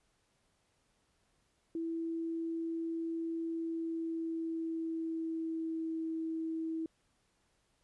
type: tone with pitch glide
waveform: sine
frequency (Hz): 329.6 to 323.4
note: E4 to E4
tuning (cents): 0 to -33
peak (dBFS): -34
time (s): 1.75-6.86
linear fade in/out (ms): 2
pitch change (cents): -33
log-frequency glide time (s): 3.48-6.04
effects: pink hiss -75 dBFS RMS until 7.83 s + resampled to 24000 Hz